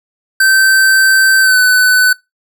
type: tone with pitch glide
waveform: square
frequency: 1549 to 1503.2 Hz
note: G6 to F#6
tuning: -21 to +27 cents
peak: -7 dBFS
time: 0.4-2.13 s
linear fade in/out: 5 ms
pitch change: -52 cents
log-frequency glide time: 1.41-1.58 s
effects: noise-tail reverb RT60 0.2 s tail -24 dB re dry